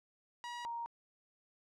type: tone pair in turn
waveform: sawtooth / sine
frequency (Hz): 960 / 935.4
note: B5 / A#5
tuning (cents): -49 / +6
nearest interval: unison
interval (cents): 45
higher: first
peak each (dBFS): -38 / -38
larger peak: neither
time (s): 0.44-0.65 / 0.65-0.86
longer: neither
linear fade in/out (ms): 0
effects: low-pass 6000 Hz 12 dB/octave